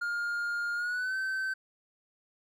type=tone with pitch glide; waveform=triangle; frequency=1413 to 1540.9 Hz; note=F6 to G6; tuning=+20 to -30 cents; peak=-28 dBFS; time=0.01-1.54 s; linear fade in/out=10 ms; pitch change=+150 cents; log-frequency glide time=0.75-1.16 s; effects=none